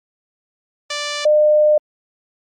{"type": "tone pair in turn", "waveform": ["5% pulse", "sine"], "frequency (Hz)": [587, 604.2], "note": ["D5", "D5"], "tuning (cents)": [-1, 49], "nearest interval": "unison", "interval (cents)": 50, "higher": "second", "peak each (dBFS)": -9, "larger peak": "neither", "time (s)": [[0.9, 1.25], [1.25, 1.78]], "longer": "second", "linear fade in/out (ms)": 5, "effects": ["low-pass 6000 Hz 12 dB/octave", "MP3 64 kbps"]}